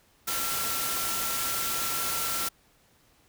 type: tone in noise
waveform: sine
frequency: 1356 Hz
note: E6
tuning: 49 cents sharp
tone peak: -36 dBFS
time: 0.27-2.49 s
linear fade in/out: 10 ms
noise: white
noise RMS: -30 dBFS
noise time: 0.27-2.49 s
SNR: -9 dB
effects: pink hiss -63 dBFS RMS until 3.28 s

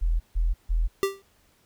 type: tone bursts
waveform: sine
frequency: 41.2 Hz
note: E1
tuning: in tune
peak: -20 dBFS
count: 3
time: 0.01-0.88 s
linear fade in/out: 20 ms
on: 190 ms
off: 150 ms
type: tone with exponential decay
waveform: square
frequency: 392 Hz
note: G4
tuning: in tune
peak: -18 dBFS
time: 1.03-1.22 s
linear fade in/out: 0 ms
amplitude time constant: 41 ms
effects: pink hiss -63 dBFS RMS until 1.65 s

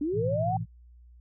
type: linear sweep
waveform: sine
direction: up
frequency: 276.7 to 784 Hz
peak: -26 dBFS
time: 0.01-0.57 s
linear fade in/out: 5 ms
type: chord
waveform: sine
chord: A suspended second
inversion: none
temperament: just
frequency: 110 / 123.75 / 165 Hz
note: A2 / B2 / E3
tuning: 0 / +4 / +2 cents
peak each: -31 / -35 / -33 dBFS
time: 0.12-0.66 s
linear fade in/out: 50 ms
effects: added 60 Hz sine -50 dBFS peak until 1.2 s

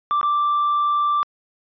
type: tone with dropouts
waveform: triangle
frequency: 1174.7 Hz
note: D6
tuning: in tune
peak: -14 dBFS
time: 0.11-1.23 s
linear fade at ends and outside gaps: 0 ms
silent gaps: 0.213-0.23 s
effects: tanh soft clip ceiling -11 dBFS + resampled to 11025 Hz

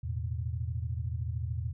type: chord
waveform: sine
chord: E suspended fourth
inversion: none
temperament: equal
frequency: 82.41 / 110 / 123.47 Hz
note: E2 / A2 / B2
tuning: 0 / 0 / 0 cents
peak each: -34 / -36 / -37 dBFS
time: 0.03-1.73 s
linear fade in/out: 10 ms
effects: none

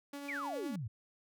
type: tone with tremolo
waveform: sawtooth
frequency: 283.5 Hz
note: C#4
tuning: 39 cents sharp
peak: -37 dBFS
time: 0.13-0.76 s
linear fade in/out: 5 ms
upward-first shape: triangle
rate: 9.8 Hz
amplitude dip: 35%
type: exponential sweep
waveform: sine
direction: down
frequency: 2489 to 98 Hz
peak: -37 dBFS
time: 0.28-0.88 s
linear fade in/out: 10 ms
effects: none

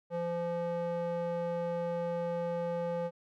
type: tone with band-pass filter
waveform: square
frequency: 171.6 Hz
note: F3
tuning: 30 cents flat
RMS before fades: -34 dBFS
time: 0.1-3.11 s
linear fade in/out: 50 ms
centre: 560 Hz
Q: 2.1
effects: none

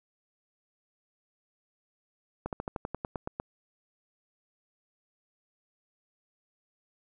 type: slowing click train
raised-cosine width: 1 ms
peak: -19 dBFS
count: 11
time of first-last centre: 2.46-3.4 s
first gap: 68 ms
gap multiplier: 1.07
effects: none

